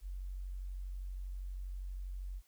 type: tone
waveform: sine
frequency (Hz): 46.25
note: F#1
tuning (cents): 0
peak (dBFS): -39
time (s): 0.01-2.42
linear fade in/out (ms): 50
effects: white hiss -71 dBFS RMS until 2.47 s